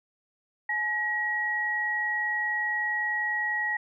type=tone pair together; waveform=sine; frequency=848 / 1904.9 Hz; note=G#5 / A#6; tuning=+36 / +37 cents; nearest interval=octave + major second; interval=1401 cents; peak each=-34 / -26 dBFS; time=0.69-3.77 s; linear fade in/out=5 ms; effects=none